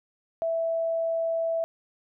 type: tone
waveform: sine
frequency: 659.3 Hz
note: E5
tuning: in tune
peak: -24 dBFS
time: 0.42-1.64 s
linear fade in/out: 0 ms
effects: none